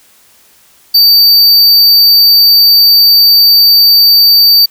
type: tone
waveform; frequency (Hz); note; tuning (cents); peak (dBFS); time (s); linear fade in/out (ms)
square; 4615; D8; -31; -3; 0.94-4.66; 10
effects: white hiss -45 dBFS RMS until 4.7 s